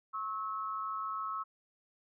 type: tone pair together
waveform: sine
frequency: 1091.5 / 1298 Hz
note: C#6 / E6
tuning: -27 / -27 cents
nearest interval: minor third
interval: 300 cents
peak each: -38 / -37 dBFS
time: 0.13-1.44 s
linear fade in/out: 20 ms
effects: none